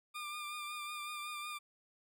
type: tone with vibrato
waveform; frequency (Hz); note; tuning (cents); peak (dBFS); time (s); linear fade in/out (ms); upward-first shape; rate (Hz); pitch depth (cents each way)
20% pulse; 1200; D6; +37; -36; 0.14-1.59; 20; triangle; 5.4; 34
effects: none